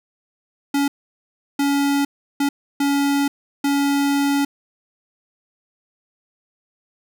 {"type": "tone bursts at uneven times", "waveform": "square", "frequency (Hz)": 281.8, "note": "C#4", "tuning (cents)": 29, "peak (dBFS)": -17, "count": 5, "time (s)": [[0.74, 0.88], [1.59, 2.05], [2.4, 2.49], [2.8, 3.28], [3.64, 4.45]], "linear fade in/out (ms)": 5, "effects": []}